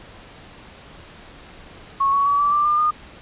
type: tone with pitch steps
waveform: sine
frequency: 1100 / 1119.2 / 1138.8 / 1158.7 / 1179 / 1199.6 / 1220.5 Hz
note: C#6 / C#6 / C#6 / D6 / D6 / D6 / D#6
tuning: -14 / +16 / +46 / -24 / +6 / +36 / -34 cents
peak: -15 dBFS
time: 2-2.91 s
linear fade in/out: 10 ms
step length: 130 ms
effects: pink hiss -43 dBFS RMS until 3.21 s + resampled to 8000 Hz